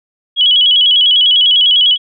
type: tone with vibrato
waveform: sine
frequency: 3136 Hz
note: G7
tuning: in tune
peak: -6 dBFS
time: 0.36-1.98 s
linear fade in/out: 50 ms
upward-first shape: square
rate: 10 Hz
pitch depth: 82 cents each way
effects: none